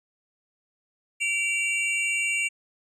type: tone pair together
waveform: square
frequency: 2314 / 2759 Hz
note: D7 / F7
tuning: -26 / -22 cents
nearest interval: minor third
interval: 304 cents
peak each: -27 dBFS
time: 1.2-2.49 s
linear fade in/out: 20 ms
effects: resampled to 24000 Hz